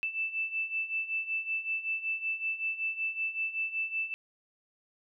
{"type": "beating tone pair", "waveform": "sine", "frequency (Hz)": [2642, 2647.3], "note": ["E7", "E7"], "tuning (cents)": [3, 7], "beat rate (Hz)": 5.3, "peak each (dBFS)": [-36, -32], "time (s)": [0.03, 4.14], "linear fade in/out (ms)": 0, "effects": []}